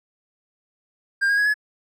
triangle tone with pitch steps, 1600 / 1632.7 / 1666 / 1700 Hz, G6 / G#6 / G#6 / G#6, +35 / -30 / +5 / +40 cents, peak -15 dBFS, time 1.21-1.542 s, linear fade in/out 20 ms, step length 83 ms, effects none

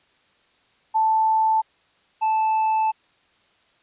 sine / triangle tone pair in turn, 880 / 876.2 Hz, A5 / A5, 0 / -7 cents, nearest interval unison, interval 7 cents, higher first, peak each -16 dBFS, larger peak neither, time 0.94-1.62 / 2.21-2.92 s, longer second, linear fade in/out 20 ms, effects white hiss -61 dBFS RMS until 3.82 s + resampled to 8000 Hz

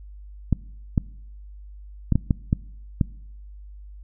clicks, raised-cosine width 5 ms, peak -6 dBFS, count 7, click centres 0.527 / 0.978 / 2.123 / 2.156 / 2.308 / 2.529 / 3.012 s, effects noise-tail reverb RT60 0.8 s tail -23 dB re dry + added 50 Hz sine -39 dBFS peak until 4.03 s

